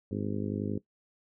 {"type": "harmonic tone", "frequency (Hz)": 51.1, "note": "G#1", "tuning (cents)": -27, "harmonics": [2, 3, 4, 5, 6, 7, 8, 9, 10], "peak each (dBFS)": [-37, -43, -35, -37, -39, -42, -40, -48, -48], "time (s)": [0.11, 0.78], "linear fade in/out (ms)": 5, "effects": ["noise-tail reverb RT60 0.1 s tail -18 dB re dry"]}